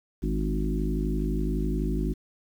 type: harmonic tone with a mistuned harmonic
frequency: 51.91 Hz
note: G#1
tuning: in tune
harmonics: 1 / 3 / 4 / 5 / 6 / 7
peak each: -27 / -32 / -33 / -34 / -35 / -35 dBFS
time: 0.22-2.14 s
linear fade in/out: 20 ms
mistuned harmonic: 6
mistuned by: -28 cents
effects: 9-bit